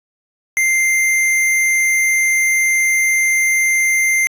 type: tone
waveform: square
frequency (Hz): 2093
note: C7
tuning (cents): 0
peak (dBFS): -13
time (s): 0.57-4.27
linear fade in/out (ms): 0
effects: resampled to 32000 Hz